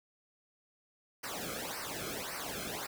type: noise with flanger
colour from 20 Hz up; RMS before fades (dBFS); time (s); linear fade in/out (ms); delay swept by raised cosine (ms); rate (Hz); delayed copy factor
pink; -40; 1.23-2.87; 10; 0.28 to 1.1; 1.8; -0.95
effects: none